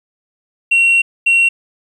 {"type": "tone bursts at uneven times", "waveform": "sine", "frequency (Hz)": 2735, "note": "F7", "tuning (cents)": -37, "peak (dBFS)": -6, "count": 2, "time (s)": [[0.71, 1.02], [1.26, 1.49]], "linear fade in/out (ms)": 10, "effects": ["tanh soft clip ceiling -7 dBFS", "8-bit"]}